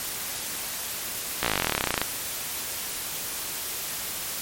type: slowing click train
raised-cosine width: 0.3 ms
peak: -6 dBFS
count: 24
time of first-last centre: 1.43-2.016 s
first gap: 16 ms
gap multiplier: 1.04
effects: white hiss -32 dBFS RMS until 4.41 s + MP3 64 kbps